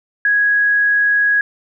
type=tone; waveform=sine; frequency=1661.2 Hz; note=G#6; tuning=in tune; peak=-11 dBFS; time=0.25-1.41 s; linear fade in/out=2 ms; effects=none